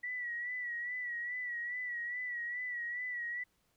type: tone with vibrato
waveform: sine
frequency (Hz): 1943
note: B6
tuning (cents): -29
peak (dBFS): -36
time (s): 0.03-3.44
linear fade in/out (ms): 10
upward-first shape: sine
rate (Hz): 2.4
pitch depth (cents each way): 52
effects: pink hiss -75 dBFS RMS until 3.76 s